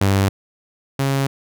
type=tone pair in turn; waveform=sawtooth; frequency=98 / 136.84 Hz; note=G2 / C#3; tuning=0 / -22 cents; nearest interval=tritone; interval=578 cents; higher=second; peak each=-10 / -13 dBFS; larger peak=first; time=0.01-0.29 / 0.99-1.27 s; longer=neither; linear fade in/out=5 ms; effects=none